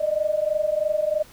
sine tone pair together, 599.2 / 622.3 Hz, D5 / D#5, +35 / 0 cents, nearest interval minor second, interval 65 cents, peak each -23 dBFS, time 0-1.23 s, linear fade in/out 10 ms, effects pink hiss -49 dBFS RMS until 1.32 s

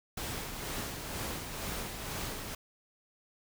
pink noise with tremolo, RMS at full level -37 dBFS, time 0.17-2.55 s, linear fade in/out 5 ms, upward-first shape sine, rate 2.1 Hz, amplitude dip 40%, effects none

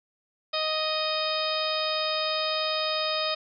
harmonic tone, 623 Hz, D#5, 2 cents sharp, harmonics 1 / 2 / 3 / 4 / 5 / 6 / 7 / 8, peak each -30 / -32 / -40 / -35 / -37 / -32 / -38 / -33 dBFS, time 0.53-3.35 s, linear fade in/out 10 ms, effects none

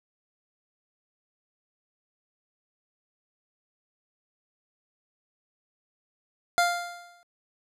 25% pulse tone with exponential decay, 698.5 Hz, F5, in tune, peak -14 dBFS, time 6.58-7.23 s, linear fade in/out 0 ms, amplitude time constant 140 ms, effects low-pass 11000 Hz 12 dB/octave

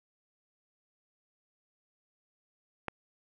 click, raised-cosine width 0.5 ms, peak -18 dBFS, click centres 2.883 s, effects none

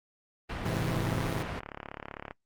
pink low-pass noise, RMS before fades -36 dBFS, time 0.49-1.6 s, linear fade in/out 10 ms, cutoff 2800 Hz, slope 12 dB/octave
sawtooth chord, Ab augmented, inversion none, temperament equal with one note detuned, 105.64 / 130.81 / 164.81 Hz, Ab2 / C3 / E3, +30 / 0 / 0 cents, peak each -30 dBFS, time 0.65-1.43 s, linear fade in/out 10 ms
click train, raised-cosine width 0.5 ms, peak -23 dBFS, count 45, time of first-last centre 1.07-2.309 s, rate 35.5 Hz
effects noise-tail reverb RT60 0.1 s tail -21 dB re dry + Opus 32 kbps

